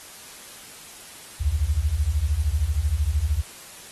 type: beating tone pair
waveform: sine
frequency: 67.1 / 80.1 Hz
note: C2 / E2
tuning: +44 / -49 cents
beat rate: 13 Hz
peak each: -23 / -22 dBFS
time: 1.4-3.42 s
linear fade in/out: 20 ms
effects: white hiss -43 dBFS RMS until 3.91 s + AAC 32 kbps